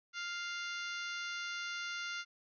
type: harmonic tone with a mistuned harmonic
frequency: 698.5 Hz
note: F5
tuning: in tune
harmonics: 2 / 3 / 4 / 5 / 6 / 7 / 8 / 9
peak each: -41 / -45 / -47 / -49 / -51 / -52 / -53 / -54 dBFS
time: 0.13-2.25 s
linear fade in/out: 50 ms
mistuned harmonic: 7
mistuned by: -43 cents
effects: none